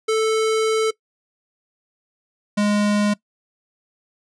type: tone pair in turn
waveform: square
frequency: 440 / 207.1 Hz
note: A4 / G#3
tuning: 0 / -5 cents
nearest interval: octave + minor second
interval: 1305 cents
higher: first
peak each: -17 dBFS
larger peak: neither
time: 0.08-0.91 / 2.57-3.14 s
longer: first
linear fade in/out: 10 ms
effects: noise-tail reverb RT60 0.1 s tail -21 dB re dry + resampled to 22050 Hz